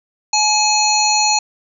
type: harmonic tone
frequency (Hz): 849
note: G#5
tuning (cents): +38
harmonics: 1 / 3 / 5 / 7 / 8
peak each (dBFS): -16 / -21 / -18 / -22 / -19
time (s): 0.33-1.39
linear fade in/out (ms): 5
effects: none